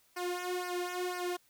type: tone with flanger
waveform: sawtooth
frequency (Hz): 358.5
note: F4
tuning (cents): +45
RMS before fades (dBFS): -36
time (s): 0.16-1.37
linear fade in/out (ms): 10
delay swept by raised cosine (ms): 0.27 to 2.57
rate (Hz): 2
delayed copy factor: -0.95
effects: white hiss -68 dBFS RMS until 1.49 s